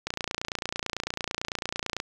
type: click train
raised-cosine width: 0.2 ms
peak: -12 dBFS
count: 57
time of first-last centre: 0.07-2.001 s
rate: 29 Hz
effects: none